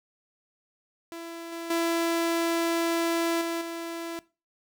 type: tone with level steps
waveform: sawtooth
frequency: 334.7 Hz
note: E4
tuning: 26 cents sharp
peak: -33 / -30 / -20 / -24 / -29 dBFS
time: 1.12-4.19 s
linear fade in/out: 0 ms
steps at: 1.52 / 1.7 / 3.41 / 3.61 s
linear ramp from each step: 5 ms
effects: noise-tail reverb RT60 0.3 s tail -20 dB re dry